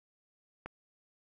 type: click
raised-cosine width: 0.5 ms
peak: -26 dBFS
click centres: 0.66 s
effects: none